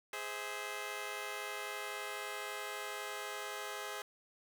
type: chord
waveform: 10% pulse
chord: Ab augmented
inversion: none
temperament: just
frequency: 415.3 / 519.1 / 648.9 Hz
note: Ab4 / C5 / E5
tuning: 0 / -14 / -27 cents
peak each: -35 / -37 / -38 dBFS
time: 0.13-4.02 s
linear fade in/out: 2 ms
effects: none